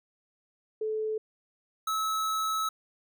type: tone pair in turn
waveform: sine / square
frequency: 434.3 / 1296.9 Hz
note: A4 / E6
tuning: -23 / -29 cents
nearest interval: octave + perfect fifth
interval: 1894 cents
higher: second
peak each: -28 dBFS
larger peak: neither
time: 0.81-1.18 / 1.87-2.69 s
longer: second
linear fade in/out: 5 ms
effects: none